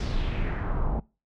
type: noise with low-pass filter sweep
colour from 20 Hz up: brown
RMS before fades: -27 dBFS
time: 0-1 s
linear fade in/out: 5 ms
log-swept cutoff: 5500 to 750 Hz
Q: 2.4
effects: noise-tail reverb RT60 0.3 s tail -23 dB re dry